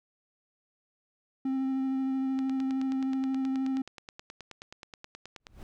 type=tone with vibrato; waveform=triangle; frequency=265.3 Hz; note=C4; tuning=24 cents sharp; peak=-25 dBFS; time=1.45-3.82 s; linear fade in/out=5 ms; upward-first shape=triangle; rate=13 Hz; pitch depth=15 cents each way
type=click train; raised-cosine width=0.2 ms; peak=-26 dBFS; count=30; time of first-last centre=2.39-5.469 s; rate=9.42 Hz
type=noise with exponential growth; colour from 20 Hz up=brown; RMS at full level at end=-40 dBFS; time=5.4-5.63 s; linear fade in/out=1 ms; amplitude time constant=48 ms
effects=none